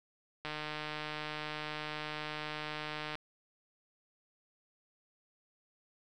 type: click train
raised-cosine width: 0.3 ms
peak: -23 dBFS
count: 412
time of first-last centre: 0.45-3.154 s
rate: 152 Hz
effects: none